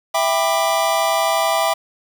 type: chord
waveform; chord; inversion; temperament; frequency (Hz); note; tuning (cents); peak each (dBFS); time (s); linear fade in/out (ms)
square; E minor seventh; none; just; 659.3 / 791.1 / 988.9 / 1186.7; E5 / G5 / B5 / D6; 0 / +16 / +2 / +18; -20 / -22 / -24 / -24; 0.14-1.74; 10
effects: 7-bit